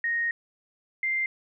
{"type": "tone pair in turn", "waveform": "sine", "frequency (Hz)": [1864.7, 2093], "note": ["A#6", "C7"], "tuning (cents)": [0, 0], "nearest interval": "major second", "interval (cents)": 200, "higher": "second", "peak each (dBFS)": -24, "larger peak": "neither", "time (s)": [[0.04, 0.31], [1.03, 1.26]], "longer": "first", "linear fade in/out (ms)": 2, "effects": []}